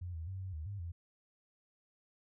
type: tone with pitch steps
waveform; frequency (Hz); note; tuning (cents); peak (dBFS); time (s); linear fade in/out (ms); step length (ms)
sine; 88.8 / 81.1 / 94.9 / 94.2 / 77.4 / 100.8 / 85.3; F2 / E2 / F#2 / F#2 / D#2 / G2 / F2; +29 / -28 / +44 / +32 / -9 / +49 / -40; -39; 0.01-0.92; 10; 130
effects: none